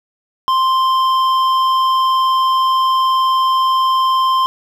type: tone with hard clipping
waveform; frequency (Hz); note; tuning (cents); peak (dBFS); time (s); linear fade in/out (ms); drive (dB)
sine; 1046.5; C6; 0; -13; 0.48-4.46; 0; 8
effects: none